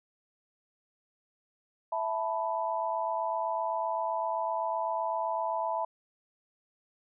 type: chord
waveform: sine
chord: E suspended fourth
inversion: none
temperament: equal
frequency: 659.3 / 880 / 987.8 Hz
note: E5 / A5 / B5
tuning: 0 / 0 / 0 cents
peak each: -33 dBFS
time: 1.92-5.85 s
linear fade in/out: 5 ms
effects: none